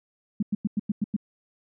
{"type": "tone bursts", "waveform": "sine", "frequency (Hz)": 207.7, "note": "G#3", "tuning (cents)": 0, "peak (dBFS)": -21, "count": 7, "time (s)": [0.4, 1.165], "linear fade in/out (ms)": 5, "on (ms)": 27, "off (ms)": 96, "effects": []}